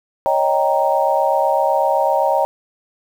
sine chord, Eb dominant seventh, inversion third, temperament equal, 554.4 / 622.3 / 784 / 932.3 Hz, Db5 / Eb5 / G5 / Bb5, 0 / 0 / 0 / 0 cents, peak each -19 dBFS, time 0.26-2.45 s, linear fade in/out 0 ms, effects 7-bit

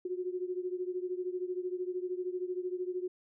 sine beating tone pair, 360 / 373 Hz, F#4 / F#4, -47 / +14 cents, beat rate 13 Hz, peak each -35 / -38 dBFS, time 0.05-3.08 s, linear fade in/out 5 ms, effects none

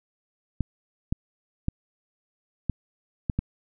clicks, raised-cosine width 5 ms, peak -12 dBFS, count 6, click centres 0.607 / 1.125 / 1.684 / 2.697 / 3.298 / 3.39 s, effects none

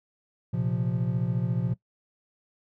triangle chord, Bb suspended second, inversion none, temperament equal, 116.54 / 130.81 / 174.61 Hz, Bb2 / C3 / F3, 0 / 0 / 0 cents, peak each -27 dBFS, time 0.53-1.74 s, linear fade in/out 10 ms, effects noise-tail reverb RT60 0.1 s tail -19 dB re dry

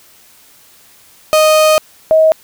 35% pulse / sine tone pair in turn, 621 / 634.4 Hz, D#5 / D#5, -3 / +33 cents, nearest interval unison, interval 36 cents, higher second, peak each -5 dBFS, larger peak neither, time 1.33-1.78 / 2.11-2.32 s, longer first, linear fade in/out 0 ms, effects white hiss -45 dBFS RMS until 2.43 s

